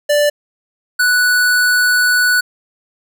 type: tone pair in turn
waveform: square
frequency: 587.3 / 1479.9 Hz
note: D5 / F#6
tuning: 0 / 0 cents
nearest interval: octave + major third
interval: 1600 cents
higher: second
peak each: -11 dBFS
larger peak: neither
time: 0.09-0.3 / 0.99-2.41 s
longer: second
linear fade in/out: 10 ms
effects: none